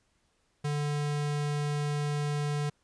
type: tone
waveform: square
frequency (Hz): 146.83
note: D3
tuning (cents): 0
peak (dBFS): -29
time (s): 0.64-2.7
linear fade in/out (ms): 10
effects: pink hiss -72 dBFS RMS until 2.83 s + resampled to 22050 Hz